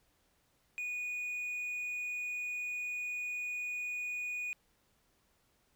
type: tone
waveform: triangle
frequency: 2464 Hz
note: D#7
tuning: 17 cents flat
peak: -34 dBFS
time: 0.78-4.53 s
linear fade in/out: 0 ms
effects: pink hiss -73 dBFS RMS until 5.75 s

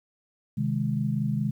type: chord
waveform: sine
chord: Ab major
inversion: first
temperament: equal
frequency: 130.81 / 155.56 / 207.7 Hz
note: C3 / Eb3 / Ab3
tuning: 0 / 0 / 0 cents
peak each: -28 / -29 / -28 dBFS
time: 0.57-1.51 s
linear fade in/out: 10 ms
effects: 10-bit

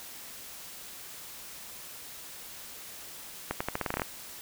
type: accelerating click train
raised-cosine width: 0.5 ms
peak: -14 dBFS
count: 11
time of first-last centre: 3.51-4.019 s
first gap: 95 ms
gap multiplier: 0.85
effects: white hiss -45 dBFS RMS until 4.41 s

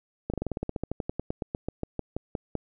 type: slowing click train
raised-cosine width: 2 ms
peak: -16 dBFS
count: 24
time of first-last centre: 0.3-2.553 s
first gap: 37 ms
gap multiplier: 1.08
effects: none

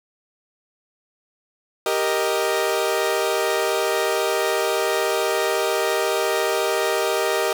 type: chord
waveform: sawtooth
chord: Eb major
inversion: first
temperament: equal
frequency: 392 / 466.2 / 622.3 Hz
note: G4 / Bb4 / Eb5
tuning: 0 / 0 / 0 cents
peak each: -20 dBFS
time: 1.86-7.53 s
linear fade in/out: 2 ms
effects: none

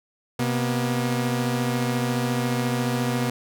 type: tone pair together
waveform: sawtooth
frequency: 127.14 / 240 Hz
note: C3 / B3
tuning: -49 / -49 cents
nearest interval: major seventh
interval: 1100 cents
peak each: -21 dBFS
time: 0.39-3.3 s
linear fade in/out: 5 ms
effects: none

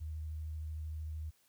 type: tone with vibrato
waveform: sine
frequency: 77.78 Hz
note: D#2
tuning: in tune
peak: -38 dBFS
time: 0-1.31 s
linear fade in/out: 20 ms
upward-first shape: sine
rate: 13 Hz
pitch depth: 16 cents each way
effects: white hiss -71 dBFS RMS until 1.48 s

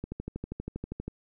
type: click train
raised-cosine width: 3 ms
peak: -22 dBFS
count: 14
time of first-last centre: 0.04-1.08 s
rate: 12.5 Hz
effects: none

